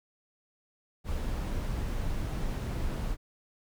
brown noise, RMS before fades -32 dBFS, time 1.04-3.17 s, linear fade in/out 50 ms, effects none

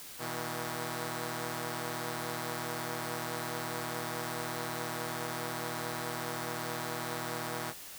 5% pulse tone pair together, 121.3 / 160.15 Hz, B2 / E3, -31 / -50 cents, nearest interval perfect fourth, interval 481 cents, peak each -27 dBFS, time 0.18-7.74 s, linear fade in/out 50 ms, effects white hiss -47 dBFS RMS until 7.98 s

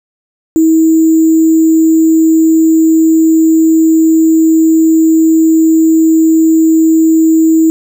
sine tone with sample-and-hold, 321.3 Hz, E4, 44 cents flat, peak -4 dBFS, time 0.56-7.7 s, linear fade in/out 0 ms, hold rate 7350 Hz, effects none

